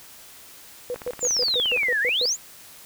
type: tone bursts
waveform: sine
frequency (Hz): 493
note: B4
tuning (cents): -3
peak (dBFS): -25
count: 9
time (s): 0.9-2.256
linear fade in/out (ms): 0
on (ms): 44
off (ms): 120
type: click train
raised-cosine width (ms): 0.5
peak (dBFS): -21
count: 16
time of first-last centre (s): 0.96-1.832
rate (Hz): 17.2
type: exponential two-way sweep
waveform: sine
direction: down then up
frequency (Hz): 7459 to 1598 to 7459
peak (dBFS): -20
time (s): 1.2-2.37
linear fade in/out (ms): 50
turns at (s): 2
effects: white hiss -46 dBFS RMS until 2.85 s